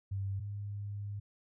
sine tone pair in turn, 98 / 101.89 Hz, G2 / G#2, 0 / -33 cents, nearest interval minor second, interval 67 cents, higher second, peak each -33 / -37 dBFS, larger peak first, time 0.11-0.4 / 0.4-1.2 s, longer second, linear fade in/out 10 ms, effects none

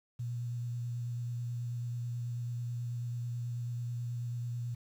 sine tone with vibrato, 120 Hz, B2, 49 cents flat, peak -34 dBFS, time 0.19-4.75 s, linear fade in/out 10 ms, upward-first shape square, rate 9.2 Hz, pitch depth 11 cents each way, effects 10-bit

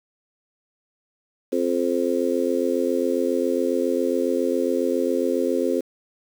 harmonic tone, 87.31 Hz, F2, in tune, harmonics 3 / 4 / 5 / 6, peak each -25 / -25 / -25 / -25 dBFS, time 1.52-5.81 s, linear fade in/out 10 ms, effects 7-bit

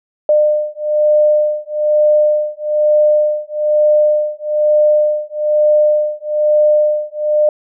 sine beating tone pair, 602 / 603.1 Hz, D5 / D5, +43 / +46 cents, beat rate 1.1 Hz, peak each -13 dBFS, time 0.29-7.49 s, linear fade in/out 2 ms, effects none

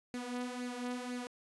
sawtooth tone with flanger, 246.9 Hz, B3, in tune, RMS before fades -40 dBFS, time 0.14-1.27 s, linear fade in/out 0 ms, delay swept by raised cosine 0.44 to 4.14 ms, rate 2 Hz, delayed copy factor +0.6, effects resampled to 24000 Hz + 12-bit

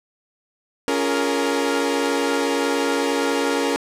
sawtooth chord, Bb minor seventh, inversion first, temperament equal with one note detuned, 280.4 / 349.2 / 415.3 / 466.2 Hz, Db4 / F4 / Ab4 / Bb4, +20 / 0 / 0 / 0 cents, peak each -19 / -25 / -23 / -19 dBFS, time 0.88-3.76 s, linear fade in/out 0 ms, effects low-pass 10000 Hz 12 dB/octave

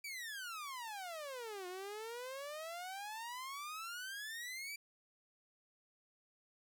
sawtooth exponential two-way sweep, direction down then up, 2349 to 355.6 to 2349 Hz, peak -40 dBFS, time 0.04-4.76 s, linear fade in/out 5 ms, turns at 1.67 s, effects none

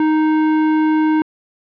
sine tone with tanh clipping, 311.1 Hz, D#4, in tune, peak -14 dBFS, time 0-1.22 s, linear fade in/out 2 ms, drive 18 dB, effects low-pass 2000 Hz 12 dB/octave

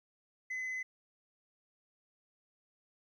sine tone, 2029 Hz, B6, 46 cents sharp, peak -33 dBFS, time 0.5-0.83 s, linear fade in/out 10 ms, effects tanh soft clip ceiling -35 dBFS + 12-bit

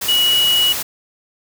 sine tone in noise, 2918 Hz, F#7, 25 cents flat, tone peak -12 dBFS, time 0.08-0.73 s, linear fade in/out 10 ms, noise white, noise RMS -23 dBFS, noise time 0.01-0.83 s, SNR +8 dB, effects none

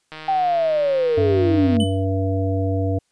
click train, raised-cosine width 0.3 ms, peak -19 dBFS, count 258, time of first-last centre 0.12-1.767 s, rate 156 Hz
sine linear sweep, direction down, 784 to 207.2 Hz, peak -16 dBFS, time 0.28-1.84 s, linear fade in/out 5 ms
harmonic tone, 95.9 Hz, G2, 37 cents flat, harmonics 1 / 3 / 5 / 7, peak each -20 / -25 / -27 / -28 dBFS, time 1.17-2.99 s, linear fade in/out 10 ms
square tone with exponential decay, 3000 Hz, F#7, 23 cents sharp, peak -23 dBFS, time 1.8-2.05 s, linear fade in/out 2 ms, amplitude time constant 54 ms
effects white hiss -68 dBFS RMS until 3.11 s + resampled to 22050 Hz

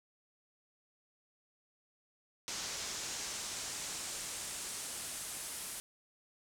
brown noise with band-pass filter sweep, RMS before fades -42 dBFS, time 2.48-5.8 s, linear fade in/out 0 ms, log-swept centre 6100 to 10000 Hz, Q 1.6, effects none

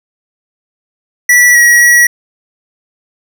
square tone with pitch steps, 1952 / 1912 / 1924 Hz, B6 / A#6 / B6, -21 / +43 / -46 cents, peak -4 dBFS, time 1.29-2.07 s, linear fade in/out 5 ms, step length 260 ms, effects none

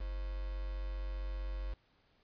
sine tone with quantisation, 47.64 Hz, G1, 49 cents flat, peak -36 dBFS, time 0-1.74 s, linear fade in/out 10 ms, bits 8, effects pink hiss -71 dBFS RMS until 2.23 s + resampled to 11025 Hz

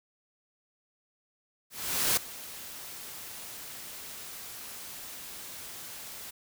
white noise with ADSR envelope, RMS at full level -25 dBFS, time 1.7-6.31 s, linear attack 470 ms, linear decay 6 ms, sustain -18 dB, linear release 10 ms, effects none

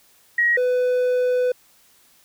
sine / triangle tone pair in turn, 1897 / 499.3 Hz, A#6 / B4, +30 / +19 cents, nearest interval octave + major seventh, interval 2311 cents, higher first, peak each -15 dBFS, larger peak neither, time 0.38-0.57 / 0.57-1.52 s, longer second, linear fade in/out 5 ms, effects white hiss -56 dBFS RMS until 2.24 s

